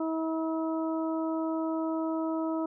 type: harmonic tone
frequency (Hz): 321.8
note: E4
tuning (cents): -42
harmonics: 1 / 2 / 3 / 4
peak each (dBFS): -29 / -35 / -39 / -41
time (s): 0-2.66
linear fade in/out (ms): 5
effects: none